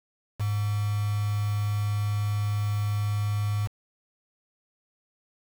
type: tone with quantisation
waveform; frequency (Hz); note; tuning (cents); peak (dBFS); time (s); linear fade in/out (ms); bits
sine; 103.83; G#2; 0; -24; 0.39-3.68; 20; 6
effects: none